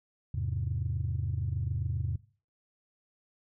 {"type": "chord", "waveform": "sine", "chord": "E augmented", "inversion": "none", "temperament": "equal with one note detuned", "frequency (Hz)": [82.79, 103.83, 130.81], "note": ["E2", "G#2", "B#2"], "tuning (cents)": [8, 0, 0], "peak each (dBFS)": -33, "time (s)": [0.34, 2.16], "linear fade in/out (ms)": 5, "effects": ["noise-tail reverb RT60 0.4 s tail -21 dB re dry", "tanh soft clip ceiling -22 dBFS"]}